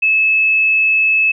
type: tone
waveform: sine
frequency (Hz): 2600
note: E7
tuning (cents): -24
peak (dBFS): -10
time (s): 0.02-1.32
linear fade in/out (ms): 10
effects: none